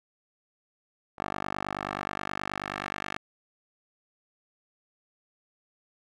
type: tone with band-pass filter sweep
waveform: 10% pulse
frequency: 49.41 Hz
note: G1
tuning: 14 cents sharp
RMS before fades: -35 dBFS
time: 1.18-3.18 s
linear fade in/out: 10 ms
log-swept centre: 1000 to 1800 Hz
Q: 1.2
effects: none